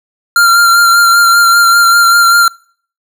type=tone with vibrato; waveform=square; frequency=1385 Hz; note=F6; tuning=15 cents flat; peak=-5 dBFS; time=0.36-2.48 s; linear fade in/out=2 ms; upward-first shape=sine; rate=5.1 Hz; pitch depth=22 cents each way; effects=noise-tail reverb RT60 0.5 s tail -25 dB re dry